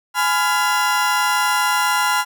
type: chord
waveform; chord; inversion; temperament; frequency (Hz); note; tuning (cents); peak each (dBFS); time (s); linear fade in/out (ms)
35% pulse; F diminished; first; just; 838.1 / 1005.8 / 1396.9; Ab5 / Cb6 / F6; +16 / +31 / 0; -20 / -18 / -18; 0.14-2.25; 50
effects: none